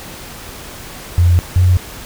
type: tone pair in turn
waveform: sine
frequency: 87.31 / 90.6 Hz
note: F2 / F#2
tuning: 0 / -36 cents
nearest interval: minor second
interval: 64 cents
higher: second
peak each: -7 dBFS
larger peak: neither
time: 1.18-1.39 / 1.56-1.77 s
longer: neither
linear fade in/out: 0 ms
effects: pink hiss -32 dBFS RMS until 2.05 s